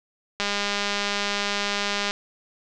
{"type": "click train", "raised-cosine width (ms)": 0.2, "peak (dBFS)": -8, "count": 348, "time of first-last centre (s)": [0.4, 2.109], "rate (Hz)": 203, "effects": ["low-pass 7000 Hz 12 dB/octave"]}